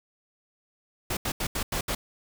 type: noise bursts at uneven times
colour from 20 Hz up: pink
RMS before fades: -29 dBFS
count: 6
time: 1.1-1.17 / 1.25-1.32 / 1.4-1.47 / 1.55-1.63 / 1.72-1.81 / 1.88-1.95 s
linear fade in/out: 5 ms
effects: none